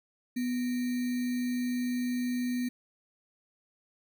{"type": "tone with sample-and-hold", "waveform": "sine", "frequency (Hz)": 246.9, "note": "B3", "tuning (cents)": 0, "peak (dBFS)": -28, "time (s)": [0.36, 2.69], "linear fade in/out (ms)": 10, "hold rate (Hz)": 2100, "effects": []}